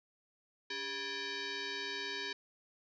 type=tone with frequency modulation; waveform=sine; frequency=1087 Hz; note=C#6; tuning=34 cents flat; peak=-37 dBFS; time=0.7-2.33 s; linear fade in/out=5 ms; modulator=686 Hz; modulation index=5.6; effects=none